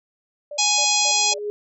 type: tone bursts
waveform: sine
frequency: 587.3 Hz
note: D5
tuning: in tune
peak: -30 dBFS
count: 4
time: 0.51-1.386 s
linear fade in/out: 5 ms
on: 69 ms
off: 200 ms
type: harmonic tone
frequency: 833 Hz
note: G#5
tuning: 5 cents sharp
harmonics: 1 / 3 / 4 / 5 / 6 / 7 / 8 / 9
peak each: -25 / -25 / -25 / -25 / -25 / -25 / -25 / -25 dBFS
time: 0.58-1.34 s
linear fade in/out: 10 ms
type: tone with exponential growth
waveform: sine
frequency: 415.3 Hz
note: G#4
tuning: in tune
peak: -22 dBFS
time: 0.85-1.5 s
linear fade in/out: 0 ms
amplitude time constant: 140 ms
effects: none